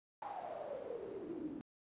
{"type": "noise with band-pass filter sweep", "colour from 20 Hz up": "pink", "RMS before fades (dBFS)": -45, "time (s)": [0.22, 1.61], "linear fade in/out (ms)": 0, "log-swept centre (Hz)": [850, 270], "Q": 9, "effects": ["resampled to 8000 Hz"]}